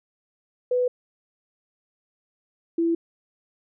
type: tone pair in turn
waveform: sine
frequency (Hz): 496.9 / 334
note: B4 / E4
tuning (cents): +11 / +23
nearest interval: perfect fifth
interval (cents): 688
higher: first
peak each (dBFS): -19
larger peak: neither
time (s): 0.71-0.88 / 2.78-2.95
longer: neither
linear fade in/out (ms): 5
effects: none